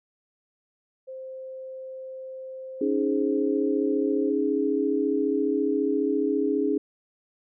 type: tone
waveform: sine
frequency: 523.3 Hz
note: C5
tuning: in tune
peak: -35 dBFS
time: 1.07-4.31 s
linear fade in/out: 20 ms
type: chord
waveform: sine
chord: C# suspended second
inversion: none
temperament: just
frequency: 277.2 / 311.8 / 415.8 Hz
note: C#4 / D#4 / G#4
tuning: 0 / +4 / +2 cents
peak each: -26 / -27 / -25 dBFS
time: 2.81-6.78 s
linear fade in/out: 5 ms
effects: none